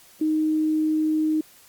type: tone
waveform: sine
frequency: 311.1 Hz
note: D#4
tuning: in tune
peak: -19 dBFS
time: 0.21-1.41 s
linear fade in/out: 5 ms
effects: white hiss -52 dBFS RMS until 1.68 s + Opus 48 kbps